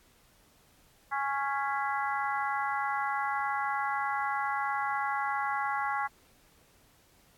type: harmonic tone with a mistuned harmonic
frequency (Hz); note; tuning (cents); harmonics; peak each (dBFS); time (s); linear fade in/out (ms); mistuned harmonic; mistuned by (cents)
276.8; C#4; -2; 3 / 4 / 5 / 6 / 7; -32 / -34 / -36 / -38 / -39; 1.11-6.08; 20; 7; +44
effects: pink hiss -63 dBFS RMS until 7.37 s + AAC 64 kbps